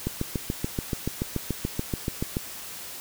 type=click train; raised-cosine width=3 ms; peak=-13 dBFS; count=17; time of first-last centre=0.07-2.369 s; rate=6.96 Hz; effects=white hiss -39 dBFS RMS until 3 s